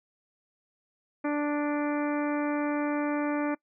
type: harmonic tone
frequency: 293.7 Hz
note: D4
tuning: in tune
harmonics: 1 / 2 / 3 / 4 / 5 / 6 / 7 / 8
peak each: -27 / -33 / -37 / -39 / -41 / -43 / -44 / -45 dBFS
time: 1.24-3.55 s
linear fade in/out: 10 ms
effects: noise-tail reverb RT60 0.1 s tail -23 dB re dry